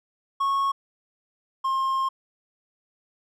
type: tone pair in turn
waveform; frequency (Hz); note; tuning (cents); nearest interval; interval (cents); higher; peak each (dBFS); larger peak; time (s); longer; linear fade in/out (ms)
triangle; 1100 / 1065; C#6 / C6; -14 / +30; minor second; 56; first; -19 / -20; first; 0.4-0.72 / 1.64-2.09; second; 10
effects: none